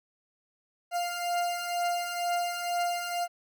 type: beating tone pair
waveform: 40% pulse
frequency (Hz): 698.5 / 700.6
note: F5 / F5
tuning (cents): 0 / +5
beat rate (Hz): 2.1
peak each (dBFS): -33 / -29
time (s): 0.91-3.28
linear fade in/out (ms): 50
effects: none